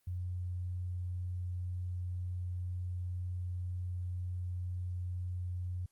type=tone; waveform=sine; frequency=89.8 Hz; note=F2; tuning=49 cents sharp; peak=-35 dBFS; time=0.07-5.86 s; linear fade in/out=5 ms; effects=white hiss -75 dBFS RMS until 5.91 s + Opus 24 kbps